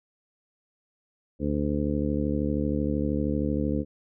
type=harmonic tone; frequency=72.9 Hz; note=D2; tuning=12 cents flat; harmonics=1 / 2 / 3 / 4 / 5 / 6 / 7; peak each=-31 / -32 / -29 / -29 / -40 / -35 / -34 dBFS; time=1.39-3.85 s; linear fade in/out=50 ms; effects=none